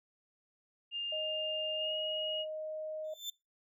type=tone with pitch glide; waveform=sine; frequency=2810 to 2881 Hz; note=F7 to F#7; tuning=+10 to -47 cents; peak=-34 dBFS; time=0.91-2.46 s; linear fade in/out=50 ms; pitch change=+43 cents; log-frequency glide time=1.76-1.95 s
type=tone; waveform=sine; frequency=622.3 Hz; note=D#5; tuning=in tune; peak=-37 dBFS; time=1.12-3.14 s; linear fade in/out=5 ms
type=tone with exponential growth; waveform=35% pulse; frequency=3544 Hz; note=A7; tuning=12 cents sharp; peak=-32 dBFS; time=3.04-3.3 s; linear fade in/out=5 ms; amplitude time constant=55 ms
effects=noise-tail reverb RT60 0.2 s tail -20 dB re dry